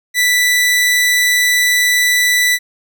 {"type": "tone", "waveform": "sawtooth", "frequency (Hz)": 1975.5, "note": "B6", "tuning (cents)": 0, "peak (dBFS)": -7, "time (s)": [0.14, 2.59], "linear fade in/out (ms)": 50, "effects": []}